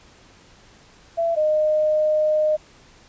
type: tone pair in turn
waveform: sine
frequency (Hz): 670 / 613.8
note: E5 / D#5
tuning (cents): +28 / -24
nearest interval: major second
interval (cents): 152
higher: first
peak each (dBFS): -18 / -16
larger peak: second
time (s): 1.17-1.36 / 1.36-2.57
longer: second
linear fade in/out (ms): 20
effects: pink hiss -51 dBFS RMS until 3.08 s + resampled to 16000 Hz